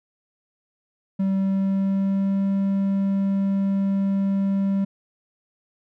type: tone with pitch glide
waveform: triangle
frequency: 193.1 to 196.02 Hz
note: G3 to G3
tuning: -26 to 0 cents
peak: -17 dBFS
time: 1.19-4.85 s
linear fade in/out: 10 ms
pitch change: +26 cents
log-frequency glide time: 1.34-2.46 s
effects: none